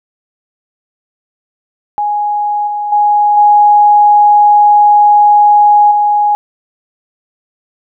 sine tone with level steps, 830.6 Hz, G#5, in tune, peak -11 / -14 / -6 / -3 / -7 dBFS, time 1.98-6.35 s, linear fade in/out 0 ms, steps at 2.67 / 2.92 / 3.37 / 5.91 s, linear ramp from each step 5 ms, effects none

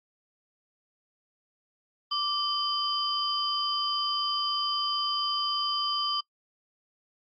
sine tone cluster, 1170 / 3081 / 4833 Hz, D6 / G7 / D8, -7 / -31 / +49 cents, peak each -30 dBFS, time 2.11-6.21 s, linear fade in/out 10 ms, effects noise-tail reverb RT60 0.1 s tail -25 dB re dry + MP3 32 kbps

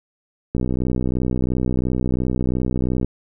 click train, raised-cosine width 3 ms, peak -9 dBFS, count 158, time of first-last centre 0.55-3.046 s, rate 62.9 Hz, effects none

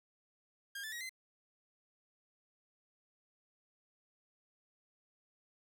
sawtooth tone with pitch steps, 1615 / 1751 / 1898.5 / 2058 Hz, G#6 / A6 / A#6 / C7, -49 / -9 / +31 / -29 cents, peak -38 dBFS, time 0.75-1.094 s, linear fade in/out 5 ms, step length 86 ms, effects none

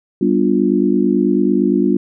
sine chord, G dominant seventh, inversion none, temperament just, 196 / 245 / 294 / 352.8 Hz, G3 / B3 / D4 / F4, 0 / -14 / +2 / +18 cents, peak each -17 dBFS, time 0.21-1.97 s, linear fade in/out 5 ms, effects none

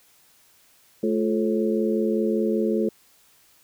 harmonic tone with a mistuned harmonic, 108.5 Hz, A2, 24 cents flat, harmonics 2 / 3 / 4 / 5, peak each -24 / -25 / -25 / -31 dBFS, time 1.03-2.89 s, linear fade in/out 5 ms, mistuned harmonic 3, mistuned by +120 cents, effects white hiss -58 dBFS RMS until 3.63 s

